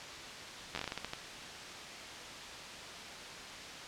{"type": "slowing click train", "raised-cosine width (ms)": 0.2, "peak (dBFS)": -19, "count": 11, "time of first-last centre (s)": [0.75, 1.134], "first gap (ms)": 11, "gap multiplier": 1.26, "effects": ["white hiss -45 dBFS RMS until 3.87 s", "low-pass 5000 Hz 12 dB/octave"]}